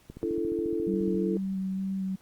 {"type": "click train", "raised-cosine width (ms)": 3, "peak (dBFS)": -28, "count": 16, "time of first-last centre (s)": [0.1, 1.149], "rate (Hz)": 14.3}
{"type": "chord", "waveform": "sine", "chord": "D suspended second", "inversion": "none", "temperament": "equal with one note detuned", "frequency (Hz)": [293.7, 337.1, 440], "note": ["D4", "E4", "A4"], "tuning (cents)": [0, 39, 0], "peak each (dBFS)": [-35, -29, -31], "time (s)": [0.23, 1.37], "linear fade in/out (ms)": 0}
{"type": "tone with vibrato", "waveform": "sine", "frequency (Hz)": 191.2, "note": "G3", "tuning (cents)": -43, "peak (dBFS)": -28, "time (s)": [0.87, 2.16], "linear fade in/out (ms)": 10, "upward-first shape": "square", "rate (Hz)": 2.2, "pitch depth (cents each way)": 11}
{"effects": ["pink hiss -61 dBFS RMS until 2.21 s", "Opus 48 kbps"]}